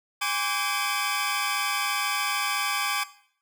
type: tone cluster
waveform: 20% pulse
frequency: 816 / 1039 / 1153 / 1552 / 2528 Hz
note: G#5 / C6 / D6 / G6 / D#7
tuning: -31 / -12 / -32 / -18 / +27 cents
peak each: -27 / -32 / -23 / -31 / -28 dBFS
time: 0.21-3.04 s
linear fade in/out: 10 ms
effects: noise-tail reverb RT60 0.6 s tail -17 dB re dry